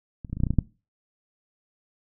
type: clicks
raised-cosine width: 5 ms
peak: -23 / -30 / -17 / -21 / -15 / -9 / -16 / -11 / -25 / -6 dBFS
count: 10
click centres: 0.248 / 0.298 / 0.33 / 0.37 / 0.403 / 0.436 / 0.468 / 0.506 / 0.537 / 0.587 s
effects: noise-tail reverb RT60 0.3 s tail -21 dB re dry